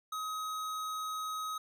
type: tone with hard clipping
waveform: sine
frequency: 1266 Hz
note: D#6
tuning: 30 cents sharp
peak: -37 dBFS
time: 0.12-1.58 s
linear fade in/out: 5 ms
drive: 17 dB
effects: none